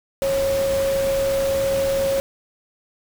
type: tone in noise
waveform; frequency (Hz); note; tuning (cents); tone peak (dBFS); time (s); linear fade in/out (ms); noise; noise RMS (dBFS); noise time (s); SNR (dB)
sine; 546; C#5; -26; -18; 0.22-2.2; 0; pink; -30; 0.22-2.2; +9
effects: none